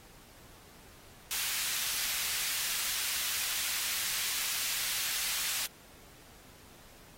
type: high-pass noise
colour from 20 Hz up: pink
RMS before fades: -34 dBFS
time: 1.31-5.66 s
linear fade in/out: 0 ms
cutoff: 2200 Hz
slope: 12 dB/octave
effects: pink hiss -56 dBFS RMS until 7.17 s + AAC 48 kbps